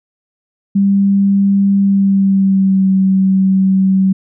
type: tone with pitch glide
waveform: sine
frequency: 197.9 to 190.94 Hz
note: G3 to G3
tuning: +17 to -45 cents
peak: -8 dBFS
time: 0.75-4.13 s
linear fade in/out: 10 ms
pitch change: -62 cents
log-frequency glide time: 1.8-2.88 s
effects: none